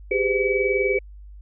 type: tone cluster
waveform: sine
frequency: 389.3 / 409.3 / 509 / 2285 Hz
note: G4 / G#4 / C5 / D7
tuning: -12 / -25 / -48 / -48 cents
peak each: -24 dBFS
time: 0.11-0.99 s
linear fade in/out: 5 ms
effects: added 50 Hz sine -39 dBFS peak until 1.41 s